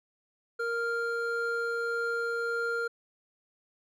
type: tone pair together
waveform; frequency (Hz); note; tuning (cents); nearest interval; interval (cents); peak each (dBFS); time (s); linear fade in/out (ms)
triangle; 466.2 / 1396.9; A#4 / F6; 0 / 0; octave + perfect fifth; 1900; -30 / -29; 0.59-2.88; 10
effects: none